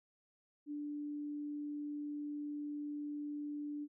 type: tone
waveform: sine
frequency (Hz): 293.7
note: D4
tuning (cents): 0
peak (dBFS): -39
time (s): 0.66-3.88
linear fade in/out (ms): 50
effects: none